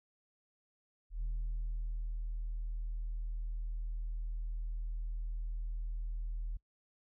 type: tone with ADSR envelope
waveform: sine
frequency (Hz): 40.01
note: D#1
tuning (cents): +49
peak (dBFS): -31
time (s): 1.1-6.57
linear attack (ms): 120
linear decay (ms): 960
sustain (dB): -3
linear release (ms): 7
effects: noise-tail reverb RT60 0.1 s tail -25 dB re dry + tanh soft clip ceiling -32 dBFS